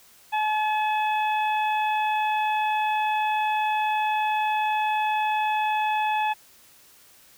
harmonic tone, 856 Hz, A5, 48 cents flat, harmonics 1 / 2 / 3 / 4, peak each -22 / -34 / -31 / -39 dBFS, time 0.32-6.34 s, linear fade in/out 20 ms, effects white hiss -54 dBFS RMS until 7.37 s

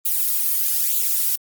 violet noise with flanger, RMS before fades -20 dBFS, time 0.05-1.36 s, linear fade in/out 10 ms, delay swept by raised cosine 0.27 to 2.27 ms, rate 1.1 Hz, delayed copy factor +0.8, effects Opus 24 kbps

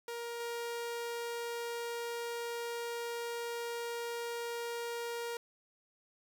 sawtooth tone with level steps, 470.5 Hz, A#4, 16 cents sharp, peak -35 / -33 dBFS, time 0.08-5.37 s, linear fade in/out 2 ms, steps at 0.4 s, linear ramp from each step 2 ms, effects none

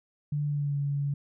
sine tone with pitch glide, 146.83 to 142.07 Hz, D3 to C#3, 0 to +43 cents, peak -26 dBFS, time 0.32-1.14 s, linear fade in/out 5 ms, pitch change -57 cents, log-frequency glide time 0.45-0.77 s, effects none

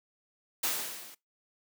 white noise with level ramp, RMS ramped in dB -28 to -51 dBFS, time 0.63-1.15 s, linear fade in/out 10 ms, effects noise-tail reverb RT60 0.2 s tail -24 dB re dry + high-pass 200 Hz 12 dB/octave

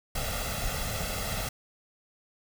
pink noise with comb filter, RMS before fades -32 dBFS, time 0.15-1.49 s, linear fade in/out 5 ms, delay 1.5 ms, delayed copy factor +0.75, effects none

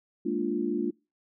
sine chord, Bb dominant seventh, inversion third, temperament equal, 207.7 / 233.1 / 293.7 / 349.2 Hz, Ab3 / Bb3 / D4 / F4, 0 / 0 / 0 / 0 cents, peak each -34 / -32 / -31 / -30 dBFS, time 0.25-0.91 s, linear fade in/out 10 ms, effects noise-tail reverb RT60 0.3 s tail -26 dB re dry

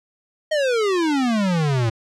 square exponential sweep, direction down, 635 to 110 Hz, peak -18 dBFS, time 0.51-1.9 s, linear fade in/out 10 ms, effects low-pass 6000 Hz 12 dB/octave

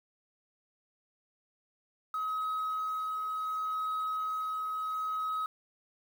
sine tone with tremolo, 1272 Hz, D#6, 38 cents sharp, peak -28 dBFS, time 2.14-5.46 s, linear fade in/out 2 ms, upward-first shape triangle, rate 0.69 Hz, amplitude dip 30%, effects tanh soft clip ceiling -29 dBFS + 9-bit

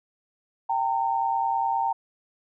sine tone pair together, 784 / 913.8 Hz, G5 / A#5, 0 / -35 cents, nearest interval minor third, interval 265 cents, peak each -26 / -24 dBFS, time 0.69-1.93 s, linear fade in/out 10 ms, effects none

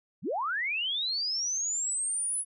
sine linear sweep, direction up, 108.1 to 10360 Hz, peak -28 dBFS, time 0.22-2.45 s, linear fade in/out 50 ms, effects none

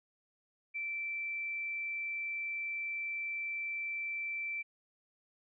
sine tone, 2335 Hz, D7, 11 cents flat, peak -35 dBFS, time 0.74-4.63 s, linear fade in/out 20 ms, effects none

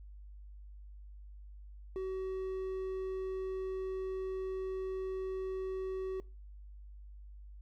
triangle tone, 378.2 Hz, F#4, 38 cents sharp, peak -33 dBFS, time 1.96-6.2 s, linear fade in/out 0 ms, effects noise-tail reverb RT60 0.3 s tail -21 dB re dry + added 50 Hz sine -48 dBFS peak until 7.61 s

